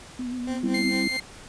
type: tone with vibrato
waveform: sine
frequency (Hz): 248.1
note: B3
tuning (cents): +8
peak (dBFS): -28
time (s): 0.19-0.93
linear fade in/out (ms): 5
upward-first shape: sine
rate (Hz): 7.7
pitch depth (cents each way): 41
type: tone with tremolo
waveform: 20% pulse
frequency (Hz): 260.2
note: C4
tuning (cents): -9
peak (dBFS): -26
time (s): 0.47-1.17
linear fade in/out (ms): 2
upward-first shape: sine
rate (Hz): 4.5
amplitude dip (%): 95
type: chord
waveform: sine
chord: C major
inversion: second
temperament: equal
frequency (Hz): 196 / 261.6 / 329.6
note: G3 / C4 / E4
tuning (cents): 0 / 0 / 0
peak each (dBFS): -28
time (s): 0.63-1.08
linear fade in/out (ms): 5
type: tone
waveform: 30% pulse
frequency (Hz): 2100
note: C7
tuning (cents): +6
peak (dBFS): -23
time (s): 0.74-1.2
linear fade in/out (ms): 5
effects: pink hiss -45 dBFS RMS until 1.48 s + resampled to 22050 Hz